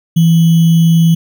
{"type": "tone with sample-and-hold", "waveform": "sine", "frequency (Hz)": 165.2, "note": "E3", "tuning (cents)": 4, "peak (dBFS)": -5, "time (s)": [0.16, 1.15], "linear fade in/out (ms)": 10, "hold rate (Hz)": 3150, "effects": []}